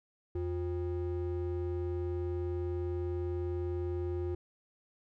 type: ring-modulated tone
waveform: triangle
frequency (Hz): 220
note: A3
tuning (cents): 0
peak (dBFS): -27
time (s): 0.35-4.35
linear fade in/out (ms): 5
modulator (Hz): 135
effects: none